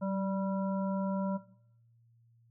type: harmonic tone with a mistuned harmonic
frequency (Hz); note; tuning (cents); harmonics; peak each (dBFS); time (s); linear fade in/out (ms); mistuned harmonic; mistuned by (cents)
195.1; G3; -8; 1 / 3 / 5 / 7; -32 / -36 / -42 / -47; 0.01-1.38; 20; 1; -32
effects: noise-tail reverb RT60 0.7 s tail -17 dB re dry + added 116 Hz sine -62 dBFS peak until 2.5 s